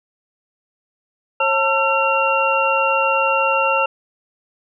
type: tone cluster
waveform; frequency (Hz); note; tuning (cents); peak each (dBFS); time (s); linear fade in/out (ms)
sine; 542 / 895 / 1346 / 2757; C#5 / A5 / E6 / F7; -39 / +29 / +36 / -23; -20; 1.4-3.86; 5
effects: none